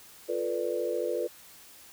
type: chord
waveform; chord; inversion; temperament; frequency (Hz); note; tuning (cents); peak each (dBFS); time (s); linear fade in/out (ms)
sine; B half-diminished seventh; second; equal; 349.2 / 440 / 493.9 / 587.3; F4 / A4 / B4 / D5; 0 / 0 / 0 / 0; -34 / -34 / -31 / -35; 0.28-1.28; 20
effects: white hiss -52 dBFS RMS until 1.92 s